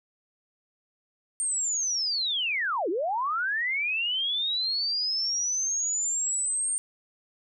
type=linear two-way sweep; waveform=sine; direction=down then up; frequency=8750 to 310.5 to 8750 Hz; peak=-25 dBFS; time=1.4-6.78 s; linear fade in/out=0 ms; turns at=2.89 s; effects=none